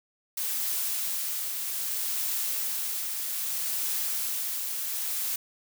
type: noise with tremolo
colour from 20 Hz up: blue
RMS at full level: -29 dBFS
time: 0.37-5.36 s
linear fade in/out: 5 ms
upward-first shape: triangle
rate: 0.63 Hz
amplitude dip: 35%
effects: none